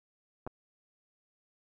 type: clicks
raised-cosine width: 1 ms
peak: -26 dBFS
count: 2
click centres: 0.466 / 0.474 s
effects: none